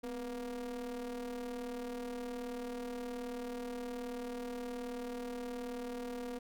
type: ring-modulated tone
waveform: square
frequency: 116.54 Hz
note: A#2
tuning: in tune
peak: -37 dBFS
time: 0.03-6.39 s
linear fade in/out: 10 ms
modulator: 369 Hz
effects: none